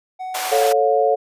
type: tone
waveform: triangle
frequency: 745 Hz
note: F#5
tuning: 12 cents sharp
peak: -24 dBFS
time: 0.19-0.69 s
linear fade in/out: 20 ms
type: high-pass noise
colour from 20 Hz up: pink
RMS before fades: -26 dBFS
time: 0.34-0.73 s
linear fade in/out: 10 ms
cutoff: 550 Hz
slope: 24 dB/octave
type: chord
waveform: sine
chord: A augmented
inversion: none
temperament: equal with one note detuned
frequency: 440 / 554.4 / 713.1 Hz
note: A4 / C#5 / E#5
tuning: 0 / 0 / +36 cents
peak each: -18 dBFS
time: 0.51-1.16 s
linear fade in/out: 20 ms
effects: resampled to 32000 Hz